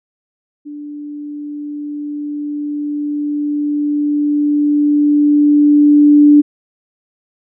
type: tone with level ramp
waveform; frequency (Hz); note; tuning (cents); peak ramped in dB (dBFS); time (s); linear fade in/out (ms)
sine; 293.7; D4; 0; -26 to -3; 0.65-6.42; 20
effects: none